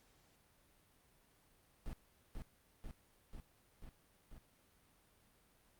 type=noise with echo; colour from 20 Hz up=brown; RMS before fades=-43 dBFS; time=1.86-1.93 s; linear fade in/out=0 ms; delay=490 ms; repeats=5; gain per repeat=-2 dB; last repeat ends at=4.38 s; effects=pink hiss -71 dBFS RMS until 5.79 s + Opus 48 kbps